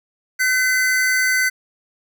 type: tone pair together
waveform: square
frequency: 1523 / 2033 Hz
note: F#6 / B6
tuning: +50 / +50 cents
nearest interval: perfect fourth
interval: 500 cents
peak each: -19 dBFS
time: 0.39-1.5 s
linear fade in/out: 20 ms
effects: none